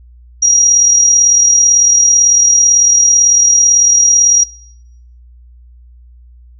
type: tone with amplitude modulation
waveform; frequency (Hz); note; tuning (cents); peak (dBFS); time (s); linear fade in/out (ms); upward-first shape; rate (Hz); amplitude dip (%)
sine; 5720; F8; +41; -4; 0.42-4.44; 10; sine; 38; 45
effects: noise-tail reverb RT60 0.8 s tail -24 dB re dry + added 60 Hz sine -37 dBFS peak until 6.59 s